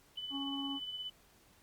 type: tone with tremolo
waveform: sine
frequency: 3000 Hz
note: F#7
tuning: 23 cents sharp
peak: -37 dBFS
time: 0.17-1.1 s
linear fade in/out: 5 ms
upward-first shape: triangle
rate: 17 Hz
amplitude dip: 55%
type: harmonic tone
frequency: 277.2 Hz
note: C#4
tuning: in tune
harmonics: 1 / 3 / 4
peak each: -38 / -48 / -50 dBFS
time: 0.3-0.8 s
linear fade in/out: 50 ms
effects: pink hiss -65 dBFS RMS until 1.62 s + Opus 48 kbps